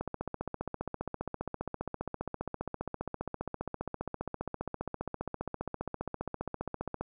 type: click train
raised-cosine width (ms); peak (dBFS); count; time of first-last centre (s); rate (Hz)
1; -21; 106; 0.01-7.01; 15
effects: none